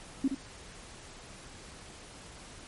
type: tone with echo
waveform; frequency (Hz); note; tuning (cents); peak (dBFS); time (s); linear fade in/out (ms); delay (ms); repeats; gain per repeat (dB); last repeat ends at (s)
sine; 270; C#4; -45; -23; 0.24-0.28; 5; 69; 1; -7; 0.349
effects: pink hiss -49 dBFS RMS until 2.67 s + MP3 48 kbps